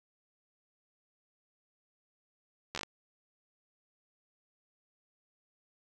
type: slowing click train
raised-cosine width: 0.2 ms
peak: -19 dBFS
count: 6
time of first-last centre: 2.75-2.833 s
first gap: 12 ms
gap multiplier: 1.16
effects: none